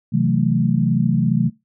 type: chord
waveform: sine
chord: F# half-diminished seventh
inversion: second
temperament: equal with one note detuned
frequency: 130.81 / 162.54 / 185 / 220 Hz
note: C3 / E3 / F#3 / A3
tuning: 0 / -24 / 0 / 0 cents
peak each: -20 dBFS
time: 0.12-1.5 s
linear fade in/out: 20 ms
effects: noise-tail reverb RT60 0.2 s tail -21 dB re dry